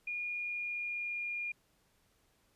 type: tone with pitch glide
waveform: sine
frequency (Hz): 2432 to 2417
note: D#7 to D7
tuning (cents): -40 to +49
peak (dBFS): -35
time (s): 0.07-1.52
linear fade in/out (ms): 5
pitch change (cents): -11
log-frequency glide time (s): 0.3-1.25
effects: pink hiss -72 dBFS RMS until 2.55 s + resampled to 32000 Hz